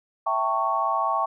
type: chord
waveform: sine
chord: A dominant seventh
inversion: second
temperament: equal with one note detuned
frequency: 659.3 / 784 / 898.5 / 1108.7 Hz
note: E5 / G5 / A5 / C#6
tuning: 0 / 0 / +36 / 0 cents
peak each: -29 / -28 / -28 / -24 dBFS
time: 0.26-1.26 s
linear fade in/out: 10 ms
effects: none